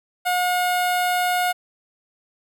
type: tone with notch filter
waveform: sawtooth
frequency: 720 Hz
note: F#5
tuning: 47 cents flat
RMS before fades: -21 dBFS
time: 0.25-1.53 s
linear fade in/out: 20 ms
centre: 5800 Hz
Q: 1.9
effects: none